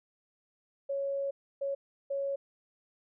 sine tone bursts at uneven times, 554.4 Hz, C#5, in tune, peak -30 dBFS, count 3, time 0.89-1.31 / 1.61-1.75 / 2.1-2.36 s, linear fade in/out 10 ms, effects none

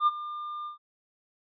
triangle tone with ADSR envelope, 1200 Hz, D6, 37 cents sharp, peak -15 dBFS, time 0-0.78 s, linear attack 68 ms, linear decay 33 ms, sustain -17 dB, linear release 120 ms, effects tanh soft clip ceiling -11 dBFS + resampled to 11025 Hz

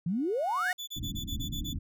sine exponential sweep, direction up, 157.9 to 1943 Hz, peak -27 dBFS, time 0.06-0.72 s, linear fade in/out 5 ms
sawtooth tone with exponential growth, 729 Hz, F#5, 26 cents flat, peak -27 dBFS, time 0.08-0.73 s, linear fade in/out 2 ms, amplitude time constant 140 ms
35% pulse tone bursts, 3471 Hz, A7, 24 cents flat, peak -34 dBFS, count 8, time 0.78-1.736 s, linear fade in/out 20 ms, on 95 ms, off 28 ms
pink low-pass noise, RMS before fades -36 dBFS, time 0.96-1.79 s, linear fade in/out 5 ms, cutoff 310 Hz, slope 96 dB/octave
effects none

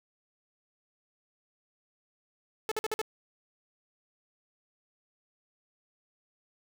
sawtooth tone bursts, 434.4 Hz, A4, 22 cents flat, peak -25 dBFS, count 5, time 2.69-3.015 s, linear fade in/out 0 ms, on 25 ms, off 50 ms, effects none

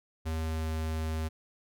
square tone with pitch glide, 80 to 79.45 Hz, D#2 to D#2, +49 to +37 cents, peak -31 dBFS, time 0.25-1.29 s, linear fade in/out 20 ms, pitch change -12 cents, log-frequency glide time 0.4-0.7 s, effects none

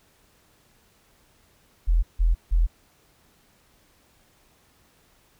sine tone bursts, 41.78 Hz, E1, 24 cents sharp, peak -16 dBFS, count 3, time 1.87-2.67 s, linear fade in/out 20 ms, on 160 ms, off 160 ms, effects pink hiss -61 dBFS RMS until 5.39 s

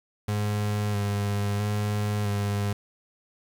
35% pulse tone with vibrato, 103 Hz, G#2, 14 cents flat, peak -23 dBFS, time 0.28-2.73 s, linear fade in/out 5 ms, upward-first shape square, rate 0.76 Hz, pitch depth 21 cents each way, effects 9-bit

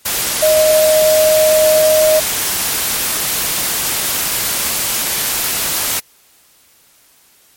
sine tone in noise, 622.3 Hz, D#5, in tune, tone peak -8 dBFS, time 0.42-2.2 s, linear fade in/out 10 ms, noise white, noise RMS -17 dBFS, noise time 0.05-6 s, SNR +6 dB, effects white hiss -50 dBFS RMS until 7.56 s + MP3 64 kbps

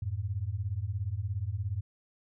sine beating tone pair, 89.5 / 106.5 Hz, F2 / G#2, +43 / +44 cents, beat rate 17 Hz, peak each -34 / -33 dBFS, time 0.02-1.81 s, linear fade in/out 5 ms, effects none

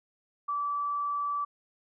sine tone, 1157 Hz, D6, 26 cents flat, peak -28 dBFS, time 0.48-1.45 s, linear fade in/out 10 ms, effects none

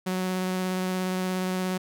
sawtooth tone with vibrato, 185 Hz, F#3, in tune, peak -22 dBFS, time 0.06-1.78 s, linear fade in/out 10 ms, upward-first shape sine, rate 17 Hz, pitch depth 10 cents each way, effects none

